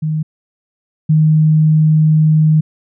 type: tone pair in turn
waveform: sine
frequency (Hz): 155.56 / 155.56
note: D#3 / D#3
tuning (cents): 0 / 0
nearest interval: unison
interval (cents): 0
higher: neither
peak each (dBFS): -14 / -7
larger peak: second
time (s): 0.02-0.23 / 1.09-2.61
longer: second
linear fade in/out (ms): 10
effects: none